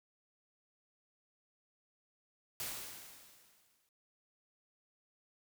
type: noise with exponential decay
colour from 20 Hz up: white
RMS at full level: -39 dBFS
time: 2.6-3.89 s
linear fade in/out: 1 ms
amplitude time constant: 280 ms
effects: none